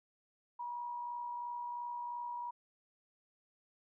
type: tone with amplitude modulation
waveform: sine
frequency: 962 Hz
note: B5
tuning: 46 cents flat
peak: -37 dBFS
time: 0.59-2.51 s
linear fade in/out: 10 ms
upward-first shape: sine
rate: 62.9 Hz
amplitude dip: 35%
effects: none